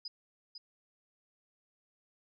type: tone with echo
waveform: sine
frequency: 4978 Hz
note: D#8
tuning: in tune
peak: -38 dBFS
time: 0.05-0.08 s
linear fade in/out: 5 ms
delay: 500 ms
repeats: 1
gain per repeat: -6 dB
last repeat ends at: 0.58 s
effects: none